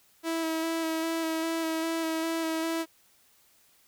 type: tone with vibrato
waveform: sawtooth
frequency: 325.2 Hz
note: E4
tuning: 23 cents flat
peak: -24 dBFS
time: 0.23-2.86 s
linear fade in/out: 50 ms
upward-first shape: square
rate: 2.5 Hz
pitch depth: 16 cents each way
effects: white hiss -63 dBFS RMS until 3.87 s